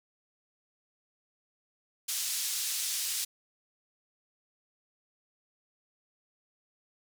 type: band-pass noise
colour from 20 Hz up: pink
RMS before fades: -33 dBFS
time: 2.08-3.25 s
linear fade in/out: 10 ms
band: 4700 to 13000 Hz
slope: 12 dB/octave
effects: none